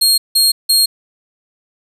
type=tone bursts; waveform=sawtooth; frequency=4247 Hz; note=C8; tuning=25 cents sharp; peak=-6 dBFS; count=3; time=0.01-0.86 s; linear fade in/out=10 ms; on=170 ms; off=170 ms; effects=resampled to 32000 Hz + 7-bit